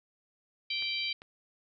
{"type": "harmonic tone", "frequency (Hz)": 781, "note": "G5", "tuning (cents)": -7, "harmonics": [3, 4, 5, 6], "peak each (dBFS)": [-35, -36, -37, -38], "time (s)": [0.7, 1.13], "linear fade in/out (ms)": 5}
{"type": "clicks", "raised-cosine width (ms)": 0.3, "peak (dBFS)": -32, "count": 2, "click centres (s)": [0.824, 1.219]}
{"effects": []}